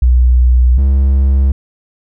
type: tone pair in turn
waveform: sine / triangle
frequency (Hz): 61.74 / 67.5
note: B1 / C#2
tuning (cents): 0 / -45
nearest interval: major second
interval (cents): 155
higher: second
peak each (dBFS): -5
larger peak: neither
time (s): 0.02-0.78 / 0.78-1.52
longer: first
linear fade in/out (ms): 5
effects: none